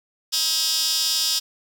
15% pulse tone with high-pass filter, 318.9 Hz, D#4, 43 cents sharp, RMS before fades -22 dBFS, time 0.32-1.4 s, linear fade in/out 20 ms, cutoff 4500 Hz, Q 3.1, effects none

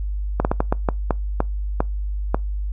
slowing click train, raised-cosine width 1 ms, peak -4 dBFS, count 10, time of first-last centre 0.4-2.345 s, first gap 49 ms, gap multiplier 1.35, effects noise-tail reverb RT60 0.2 s tail -24 dB re dry + added 50 Hz sine -22 dBFS peak until 2.72 s

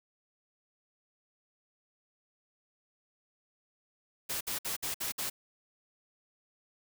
white noise bursts, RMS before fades -35 dBFS, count 6, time 4.29-5.3 s, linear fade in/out 10 ms, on 120 ms, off 58 ms, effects none

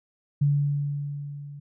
sine tone with level ramp, 143.7 Hz, D3, 37 cents flat, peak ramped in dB -17 to -38 dBFS, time 0.41-1.6 s, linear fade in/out 10 ms, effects none

